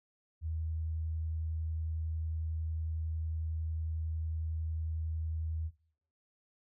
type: tone with vibrato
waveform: sine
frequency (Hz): 80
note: D#2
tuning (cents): +49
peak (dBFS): -33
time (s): 0.41-5.71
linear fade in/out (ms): 50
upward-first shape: triangle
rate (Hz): 11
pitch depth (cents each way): 10
effects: noise-tail reverb RT60 0.6 s tail -20 dB re dry